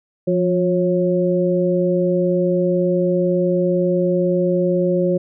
sine tone cluster, 175.9 / 358 / 546 Hz, F3 / F4 / C#5, +13 / +43 / -26 cents, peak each -19 dBFS, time 0.27-5.18 s, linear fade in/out 10 ms, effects none

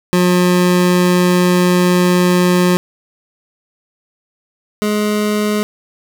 25% pulse tone pair in turn, 179.2 / 210 Hz, F3 / G#3, +45 / +19 cents, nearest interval minor third, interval 274 cents, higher second, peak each -6 / -10 dBFS, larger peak first, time 0.13-2.77 / 4.82-5.63 s, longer first, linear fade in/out 0 ms, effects none

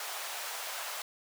pink high-pass noise, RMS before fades -39 dBFS, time 0-1.02 s, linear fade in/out 2 ms, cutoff 660 Hz, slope 24 dB/octave, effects none

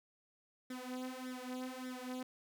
sawtooth tone with flanger, 254.5 Hz, C4, 48 cents flat, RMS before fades -44 dBFS, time 0.7-2.23 s, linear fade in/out 5 ms, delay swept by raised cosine 0.54 to 4.24 ms, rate 1.7 Hz, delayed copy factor +0.9, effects none

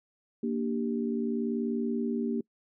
sine chord, G minor, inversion first, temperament equal, 233.1 / 293.7 / 392 Hz, Bb3 / D4 / G4, 0 / 0 / 0 cents, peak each -29 / -35 / -34 dBFS, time 0.43-2.41 s, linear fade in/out 5 ms, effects noise-tail reverb RT60 0.1 s tail -25 dB re dry

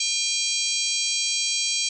harmonic tone with a mistuned harmonic, 805 Hz, G5, 46 cents sharp, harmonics 3 / 4 / 5 / 6 / 7 / 8 / 9 / 10, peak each -31 / -30 / -31 / -29 / -29 / -30 / -35 / -32 dBFS, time 0-1.89 s, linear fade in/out 5 ms, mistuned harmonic 6, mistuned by -80 cents, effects none

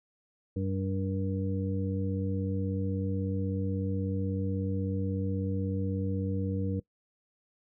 harmonic tone with a mistuned harmonic, 96.3 Hz, G2, 30 cents flat, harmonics 1 / 2 / 3 / 5, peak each -31 / -34 / -36 / -38 dBFS, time 0.56-6.8 s, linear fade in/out 5 ms, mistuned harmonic 5, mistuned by -21 cents, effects noise-tail reverb RT60 0.1 s tail -21 dB re dry

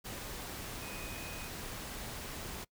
sine tone in noise, 2499 Hz, D#7, 7 cents sharp, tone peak -49 dBFS, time 0.81-1.49 s, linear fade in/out 20 ms, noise pink, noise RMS -43 dBFS, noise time 0.04-2.65 s, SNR -9 dB, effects noise-tail reverb RT60 0.1 s tail -23 dB re dry

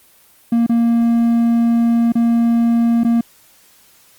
triangle tone with dropouts, 233.1 Hz, A#3, in tune, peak -9 dBFS, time 0.52-3.21 s, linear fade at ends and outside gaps 5 ms, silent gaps 0.665-0.694 / 2.122-2.153 / 3.036-3.047 s, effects white hiss -50 dBFS RMS until 4.18 s + Opus 32 kbps

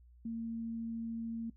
sine tone, 228.4 Hz, A#3, 35 cents flat, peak -36 dBFS, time 0.25-1.5 s, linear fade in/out 5 ms, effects noise-tail reverb RT60 0.1 s tail -17 dB re dry + added 60 Hz sine -57 dBFS peak until 1.56 s

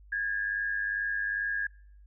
sine tone pair together, 1637.6 / 1740 Hz, G#6 / A6, -25 / -20 cents, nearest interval minor second, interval 105 cents, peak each -29 / -36 dBFS, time 0.12-1.67 s, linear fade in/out 5 ms, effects noise-tail reverb RT60 0.6 s tail -24 dB re dry + added 50 Hz sine -51 dBFS peak until 2.06 s

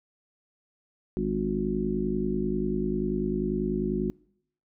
harmonic tone with a mistuned harmonic, 50.2 Hz, G1, 42 cents sharp, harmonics 1 / 3 / 4 / 5 / 6 / 7, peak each -35 / -36 / -30 / -33 / -36 / -30 dBFS, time 1.17-4.1 s, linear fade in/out 0 ms, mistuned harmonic 7, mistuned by +58 cents, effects noise-tail reverb RT60 0.7 s tail -25 dB re dry

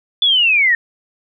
sine linear sweep, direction down, 3492 to 1800 Hz, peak -10 dBFS, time 0.22-0.75 s, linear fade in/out 2 ms, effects none

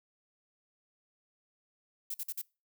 violet noise bursts, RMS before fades -37 dBFS, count 4, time 2.1-2.416 s, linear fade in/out 5 ms, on 43 ms, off 48 ms, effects noise-tail reverb RT60 0.3 s tail -25 dB re dry

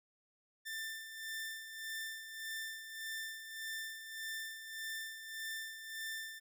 sawtooth tone with tremolo, 1782 Hz, A6, 22 cents sharp, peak -36 dBFS, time 0.65-6.4 s, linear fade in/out 20 ms, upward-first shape sine, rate 1.7 Hz, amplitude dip 60%, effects none

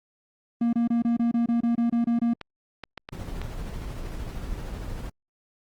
triangle tone bursts, 234.6 Hz, A#3, 11 cents sharp, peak -18 dBFS, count 12, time 0.61-2.336 s, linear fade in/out 5 ms, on 120 ms, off 26 ms
clicks, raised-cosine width 0.3 ms, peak -20 dBFS, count 5, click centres 2.413 / 2.837 / 2.977 / 3.089 / 3.416 s
brown noise with tremolo, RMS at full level -32 dBFS, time 3.12-5.1 s, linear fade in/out 10 ms, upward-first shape sine, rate 13 Hz, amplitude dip 30%
effects Opus 24 kbps

